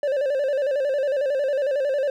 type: tone with vibrato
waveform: triangle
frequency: 554.4 Hz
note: C#5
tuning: in tune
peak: -18 dBFS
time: 0.03-2.1 s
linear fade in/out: 2 ms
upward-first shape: square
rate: 11 Hz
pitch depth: 85 cents each way
effects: none